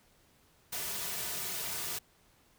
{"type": "noise with comb filter", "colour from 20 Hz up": "white", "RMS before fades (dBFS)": -37, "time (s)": [0.72, 1.99], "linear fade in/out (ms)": 10, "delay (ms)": 3.7, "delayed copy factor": -0.6, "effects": ["pink hiss -66 dBFS RMS until 2.58 s"]}